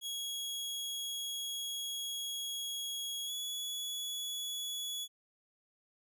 sawtooth tone with pitch glide, 3322 to 3390 Hz, G#7 to G#7, 0 to +35 cents, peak -34 dBFS, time 0.01-5.08 s, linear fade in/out 50 ms, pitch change +35 cents, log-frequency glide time 3.26-3.31 s, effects none

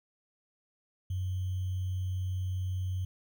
sine tone with sample-and-hold, 92.5 Hz, F#2, in tune, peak -30 dBFS, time 1.1-3.05 s, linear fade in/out 5 ms, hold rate 3150 Hz, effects none

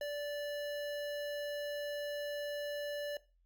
square tone with notch filter, 583 Hz, D5, 13 cents flat, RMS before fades -39 dBFS, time 0.01-3.17 s, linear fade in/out 2 ms, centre 8300 Hz, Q 1.2, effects noise-tail reverb RT60 0.3 s tail -18 dB re dry + added 43 Hz sine -68 dBFS peak until 3.45 s

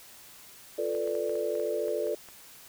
sine chord, B half-diminished seventh, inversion second, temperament equal, 349.2 / 440 / 493.9 / 587.3 Hz, F4 / A4 / B4 / D5, 0 / 0 / 0 / 0 cents, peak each -36 / -31 / -35 / -32 dBFS, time 0.78-2.15 s, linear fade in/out 5 ms
clicks, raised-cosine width 0.5 ms, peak -34 dBFS, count 10, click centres 0.95 / 1.075 / 1.152 / 1.295 / 1.355 / 1.553 / 1.598 / 1.882 / 2.07 / 2.287 s
effects white hiss -51 dBFS RMS until 2.68 s

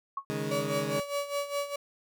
sine tone with exponential decay, 1100 Hz, C#6, 14 cents flat, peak -27 dBFS, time 0.17-0.25 s, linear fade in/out 5 ms, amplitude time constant 17 ms
20% pulse chord, C# suspended second, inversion none, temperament equal, 138.59 / 155.56 / 207.7 Hz, C#3 / D#3 / G#3, 0 / 0 / 0 cents, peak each -31 dBFS, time 0.3-1 s, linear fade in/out 0 ms
35% pulse tone with tremolo, 570 Hz, C#5, 48 cents sharp, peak -26 dBFS, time 0.51-1.76 s, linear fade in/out 5 ms, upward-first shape sine, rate 4.9 Hz, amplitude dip 75%
effects none

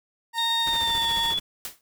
30% pulse tone with vibrato, 922 Hz, A#5, 19 cents flat, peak -24 dBFS, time 0.33-1.35 s, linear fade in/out 50 ms, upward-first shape triangle, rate 16 Hz, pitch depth 11 cents each way
sine tone with pitch glide, 3700 to 3413 Hz, A#7 to G#7, -14 to +47 cents, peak -23 dBFS, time 0.38-1.39 s, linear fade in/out 2 ms, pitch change -139 cents, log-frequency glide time 0.67-1.11 s
pink noise with tremolo, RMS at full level -36 dBFS, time 0.66-1.4 s, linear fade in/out 10 ms, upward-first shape square, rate 14 Hz, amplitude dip 55%
white noise with exponential decay, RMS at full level -30 dBFS, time 1.65-1.81 s, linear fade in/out 1 ms, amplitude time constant 33 ms
effects none

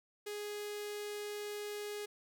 sawtooth tone with notch filter, 415.3 Hz, G#4, in tune, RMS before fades -42 dBFS, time 0.26-2.06 s, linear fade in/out 10 ms, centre 1000 Hz, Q 0.97, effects none

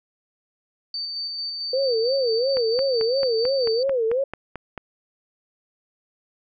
sine tone with tremolo, 4582 Hz, D8, 44 cents flat, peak -26 dBFS, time 0.94-3.83 s, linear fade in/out 2 ms, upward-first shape square, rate 4.5 Hz, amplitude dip 25%
sine tone with vibrato, 493.9 Hz, B4, in tune, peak -19 dBFS, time 1.73-4.24 s, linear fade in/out 5 ms, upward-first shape sine, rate 2.9 Hz, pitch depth 190 cents each way
click train, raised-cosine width 0.5 ms, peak -17 dBFS, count 11, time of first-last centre 2.57-4.778 s, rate 4.53 Hz
effects none

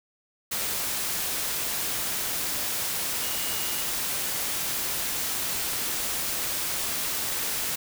sine tone in noise, 2876 Hz, F#7, 50 cents flat, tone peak -39 dBFS, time 3.22-3.83 s, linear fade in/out 10 ms, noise white, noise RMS -29 dBFS, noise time 0.51-7.76 s, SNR -13 dB, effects none

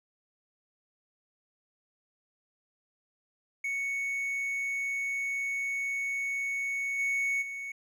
triangle tone with level steps, 2219 Hz, C#7, 1 cent sharp, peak -28 / -25 / -34 dBFS, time 3.64-7.72 s, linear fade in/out 5 ms, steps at 6.98 / 7.41 s, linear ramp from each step 20 ms, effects none

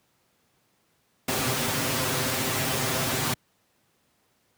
pink noise with comb filter, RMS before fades -26 dBFS, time 1.28-3.34 s, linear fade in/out 5 ms, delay 7.7 ms, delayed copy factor +0.9, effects pink hiss -68 dBFS RMS until 4.57 s + high-pass 100 Hz 12 dB/octave

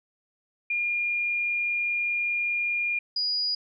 sine tone pair in turn, 2415 / 4900 Hz, D7 / D#8, +48 / -27 cents, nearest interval octave, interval 1225 cents, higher second, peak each -24 dBFS, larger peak neither, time 0.7-2.99 / 3.16-3.55 s, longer first, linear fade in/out 5 ms, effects none

